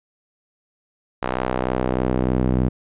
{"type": "tone with band-pass filter sweep", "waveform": "sawtooth", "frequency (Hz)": 63.3, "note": "B1", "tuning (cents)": 43, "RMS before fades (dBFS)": -21, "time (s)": [1.22, 2.69], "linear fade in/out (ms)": 10, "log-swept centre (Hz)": [970, 200], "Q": 0.81, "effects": ["resampled to 8000 Hz"]}